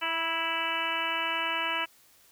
harmonic tone with a mistuned harmonic, 329.6 Hz, E4, in tune, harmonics 1 / 2 / 3 / 4 / 5 / 6 / 7 / 8 / 9, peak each -44 / -40 / -34 / -36 / -36 / -39 / -36 / -35 / -34 dBFS, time 0.01-1.86 s, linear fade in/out 20 ms, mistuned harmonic 3, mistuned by -17 cents, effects white hiss -60 dBFS RMS until 2.31 s

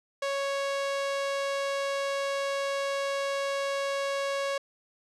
sawtooth tone, 554.4 Hz, C#5, in tune, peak -24 dBFS, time 0.22-4.58 s, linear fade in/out 5 ms, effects low-pass 7000 Hz 12 dB/octave

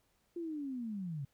sine linear sweep, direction down, 350 to 131.9 Hz, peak -37 dBFS, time 0.36-1.25 s, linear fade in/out 5 ms, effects pink hiss -75 dBFS RMS until 1.33 s

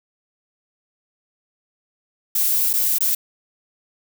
violet noise with dropouts, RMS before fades -19 dBFS, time 2.35-3.15 s, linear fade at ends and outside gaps 5 ms, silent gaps 2.731-2.736 / 2.985-3.006 s, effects none

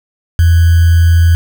sine tone with sample-and-hold, 84 Hz, E2, 33 cents sharp, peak -4 dBFS, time 0.39-1.35 s, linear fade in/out 0 ms, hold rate 1575 Hz, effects none

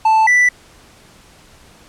triangle tone pair in turn, 880 / 1975.5 Hz, A5 / B6, 0 / 0 cents, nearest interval octave + major second, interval 1400 cents, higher second, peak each -7 dBFS, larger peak neither, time 0.05-0.27 / 0.27-0.49 s, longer neither, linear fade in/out 5 ms, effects pink hiss -46 dBFS RMS until 1.88 s + low-pass 10000 Hz 12 dB/octave

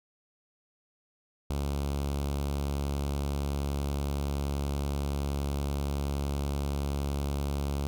sawtooth tone with notch filter, 70.6 Hz, C#2, 32 cents sharp, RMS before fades -31 dBFS, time 1.5-7.87 s, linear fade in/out 0 ms, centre 1800 Hz, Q 1.4, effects none

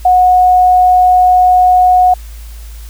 sine tone, 730 Hz, F#5, 24 cents flat, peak -4 dBFS, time 0.05-2.14 s, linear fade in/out 5 ms, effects added 55 Hz sine -26 dBFS peak until 2.89 s + white hiss -40 dBFS RMS until 2.89 s

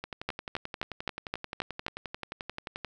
two click trains, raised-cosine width 0.3 ms, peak -20 / -14 dBFS, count 33 / 7, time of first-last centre 0.04-2.847 / 0.29-1.865 s, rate 11.4 / 3.81 Hz, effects none

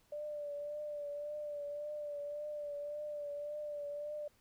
sine tone with vibrato, 588 Hz, D5, 2 cents sharp, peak -39 dBFS, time 0.12-4.28 s, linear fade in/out 5 ms, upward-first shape triangle, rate 1.8 Hz, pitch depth 38 cents each way, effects pink hiss -71 dBFS RMS until 4.4 s

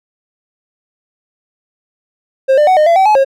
triangle tone with pitch steps, 532 / 597 / 746 / 611 / 677 / 766 / 851 / 541 Hz, C5 / D5 / F#5 / D#5 / E5 / G5 / G#5 / C#5, +29 / +28 / +14 / -32 / +46 / -40 / +42 / -42 cents, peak -4 dBFS, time 2.48-3.248 s, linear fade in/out 20 ms, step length 96 ms, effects none

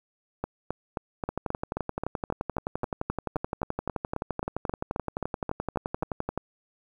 two click trains, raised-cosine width 1 ms, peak -15 / -15 dBFS, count 22 / 60, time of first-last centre 0.44-6.025 / 1.29-6.376 s, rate 3.76 / 11.6 Hz, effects 9-bit

